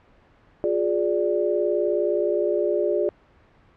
sine chord, D diminished, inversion first, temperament equal with one note detuned, 355.9 / 415.3 / 587.3 Hz, F4 / Ab4 / D5, +33 / 0 / 0 cents, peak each -24 dBFS, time 0.64-3.09 s, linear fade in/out 0 ms, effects pink hiss -56 dBFS RMS until 3.76 s + low-pass 2000 Hz 12 dB/octave

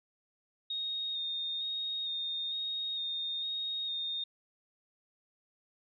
sine tone with vibrato, 3700 Hz, A#7, 14 cents flat, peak -33 dBFS, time 0.7-4.24 s, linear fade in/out 5 ms, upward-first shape square, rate 1.1 Hz, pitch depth 15 cents each way, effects none

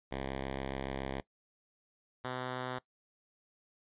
5% pulse tone pair in turn, 67.1 / 127.14 Hz, C2 / C3, +44 / -49 cents, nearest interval major seventh, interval 1107 cents, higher second, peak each -25 dBFS, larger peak neither, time 0.11-1.21 / 2.24-2.79 s, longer first, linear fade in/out 10 ms, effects noise-tail reverb RT60 0.1 s tail -20 dB re dry + resampled to 8000 Hz

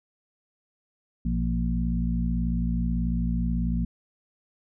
harmonic tone with a mistuned harmonic, 58.27 Hz, A#1, in tune, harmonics 1 / 2 / 3 / 4, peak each -26 / -35 / -28 / -30 dBFS, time 1.25-3.85 s, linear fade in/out 5 ms, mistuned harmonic 2, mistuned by +71 cents, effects none

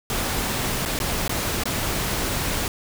pink noise with dropouts, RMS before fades -25 dBFS, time 0.1-2.68 s, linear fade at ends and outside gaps 1 ms, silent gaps 0.852-0.858 / 0.99-1.001 / 1.279-1.294 / 1.636-1.655 s, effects none

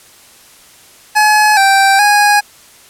25% pulse tone with pitch steps, 849 / 782 / 826 Hz, G#5 / G5 / G#5, +38 / -4 / -10 cents, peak -3 dBFS, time 1.15-2.41 s, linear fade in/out 20 ms, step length 420 ms, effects white hiss -42 dBFS RMS until 2.89 s + low-pass 12000 Hz 12 dB/octave

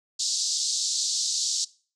pink band-pass noise, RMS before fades -27 dBFS, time 0.19-1.65 s, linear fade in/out 10 ms, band 4000 to 7700 Hz, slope 48 dB/octave, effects noise-tail reverb RT60 0.4 s tail -21 dB re dry

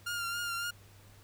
sawtooth tone with vibrato, 1400 Hz, F6, 4 cents sharp, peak -30 dBFS, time 0.06-0.71 s, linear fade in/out 10 ms, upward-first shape triangle, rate 3.6 Hz, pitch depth 36 cents each way, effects added 100 Hz sine -56 dBFS peak until 1.23 s + pink hiss -60 dBFS RMS until 1.23 s

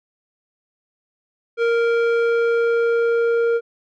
square tone with low-pass filter sweep, 465.7 Hz, A#4, 2 cents flat, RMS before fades -18 dBFS, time 1.57-3.61 s, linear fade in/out 50 ms, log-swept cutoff 2200 to 1100 Hz, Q 0.98, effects none

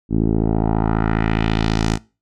10% pulse tone with low-pass filter sweep, 54.7 Hz, A1, 9 cents flat, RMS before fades -18 dBFS, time 0.09-1.99 s, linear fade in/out 50 ms, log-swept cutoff 280 to 7600 Hz, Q 1.6, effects noise-tail reverb RT60 0.3 s tail -22 dB re dry

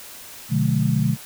sine chord, B diminished seventh, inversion none, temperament just, 123.47 / 148.16 / 177.8 / 213.4 Hz, B2 / D3 / F3 / Ab3, 0 / +16 / +31 / +47 cents, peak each -22 / -21 / -25 / -23 dBFS, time 0.49-1.17 s, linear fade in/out 50 ms, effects white hiss -40 dBFS RMS until 1.25 s

